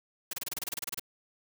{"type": "noise bursts", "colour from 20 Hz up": "white", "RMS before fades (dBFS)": -35, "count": 14, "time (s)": [0.31, 0.996], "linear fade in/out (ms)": 5, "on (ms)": 23, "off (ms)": 28, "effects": []}